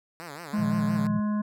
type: tone with vibrato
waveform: 5% pulse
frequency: 156.4 Hz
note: D#3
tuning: 9 cents sharp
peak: -27 dBFS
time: 0.2-1.07 s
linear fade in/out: 0 ms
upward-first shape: sine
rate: 5.8 Hz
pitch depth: 200 cents each way
type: harmonic tone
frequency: 209.8 Hz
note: G#3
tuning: 18 cents sharp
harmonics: 1 / 3 / 5 / 7 / 8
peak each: -24 / -41 / -38 / -49 / -49 dBFS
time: 0.53-1.42 s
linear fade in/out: 10 ms
type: chord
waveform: sine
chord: Bb suspended fourth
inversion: none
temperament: equal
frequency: 116.54 / 155.56 / 174.61 Hz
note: Bb2 / Eb3 / F3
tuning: 0 / 0 / 0 cents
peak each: -32 dBFS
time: 0.58-1.2 s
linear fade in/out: 10 ms
effects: none